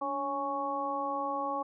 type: harmonic tone with a mistuned harmonic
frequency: 277.2 Hz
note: C#4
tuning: in tune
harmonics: 1 / 2 / 3 / 4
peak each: -40 / -37 / -35 / -34 dBFS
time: 0.01-1.63 s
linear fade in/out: 10 ms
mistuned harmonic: 1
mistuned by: +61 cents
effects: none